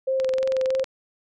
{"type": "tone with vibrato", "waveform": "sine", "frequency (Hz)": 525, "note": "C5", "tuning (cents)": 6, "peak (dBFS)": -20, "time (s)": [0.07, 0.84], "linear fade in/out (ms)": 10, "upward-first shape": "sine", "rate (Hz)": 3.1, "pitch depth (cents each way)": 14}
{"type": "click train", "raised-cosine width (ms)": 0.2, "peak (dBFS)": -16, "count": 15, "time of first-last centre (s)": [0.2, 0.842], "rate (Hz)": 21.8}
{"effects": []}